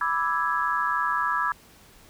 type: chord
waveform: sine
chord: E dominant seventh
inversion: second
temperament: equal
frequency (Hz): 987.8 / 1174.7 / 1318.5 / 1661.2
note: B5 / D6 / E6 / G#6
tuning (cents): 0 / 0 / 0 / 0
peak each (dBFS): -28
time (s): 0.01-1.52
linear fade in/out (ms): 2
effects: pink hiss -53 dBFS RMS until 2.09 s